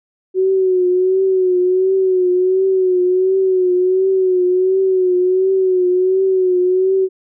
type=tone with vibrato; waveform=sine; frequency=371.6 Hz; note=F#4; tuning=7 cents sharp; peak=-11 dBFS; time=0.34-7.09 s; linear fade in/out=50 ms; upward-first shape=triangle; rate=1.4 Hz; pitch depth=60 cents each way; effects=none